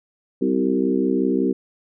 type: harmonic tone with a mistuned harmonic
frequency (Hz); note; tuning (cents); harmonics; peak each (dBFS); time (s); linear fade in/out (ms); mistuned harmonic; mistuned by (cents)
65.41; C2; 0; 3 / 4 / 5 / 6 / 7; -25 / -21 / -24 / -23 / -28; 0.41-1.53; 10; 6; -32
effects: none